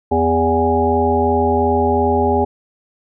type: harmonic tone with a mistuned harmonic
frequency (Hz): 82.8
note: E2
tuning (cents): +8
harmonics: 1 / 3 / 5 / 7 / 9 / 10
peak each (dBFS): -21 / -20 / -17 / -23 / -23 / -18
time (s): 0.11-2.45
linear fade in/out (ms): 10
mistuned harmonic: 5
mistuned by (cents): -26
effects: none